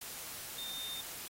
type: tone in noise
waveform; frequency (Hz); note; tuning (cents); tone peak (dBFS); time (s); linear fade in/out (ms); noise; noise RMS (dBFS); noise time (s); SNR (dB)
sine; 3631; A#7; -46; -40; 0.58-1.01; 5; white; -45; 0.01-1.28; +2
effects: AAC 48 kbps